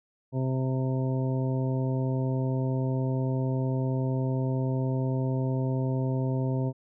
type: harmonic tone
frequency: 130.81 Hz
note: C3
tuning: in tune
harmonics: 1 / 2 / 3 / 4 / 5 / 7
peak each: -26 / -32 / -36 / -38 / -40 / -43 dBFS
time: 0.32-6.73 s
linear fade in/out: 50 ms
effects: none